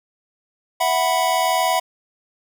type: chord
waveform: square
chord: E suspended second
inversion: none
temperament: equal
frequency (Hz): 659.3 / 740 / 987.8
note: E5 / F#5 / B5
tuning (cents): 0 / 0 / 0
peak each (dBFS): -23 / -21 / -22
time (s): 0.8-1.8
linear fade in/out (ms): 10
effects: none